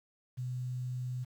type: tone with quantisation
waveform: sine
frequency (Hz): 125.7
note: B2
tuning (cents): +31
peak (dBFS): -34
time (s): 0.37-1.25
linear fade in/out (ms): 20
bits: 10
effects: none